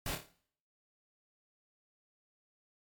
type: noise with echo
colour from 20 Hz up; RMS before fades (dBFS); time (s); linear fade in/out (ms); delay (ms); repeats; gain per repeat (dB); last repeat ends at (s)
pink; -37; 0.06-0.15; 2; 28; 6; -6; 0.318
effects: noise-tail reverb RT60 0.6 s tail -19 dB re dry + MP3 96 kbps